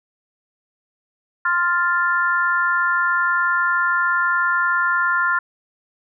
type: chord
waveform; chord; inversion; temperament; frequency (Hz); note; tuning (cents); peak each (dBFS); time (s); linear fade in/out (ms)
sine; F major; second; equal; 1046.5 / 1396.9 / 1760; C6 / F6 / A6; 0 / 0 / 0; -22 / -18 / -23; 1.45-5.39; 5
effects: none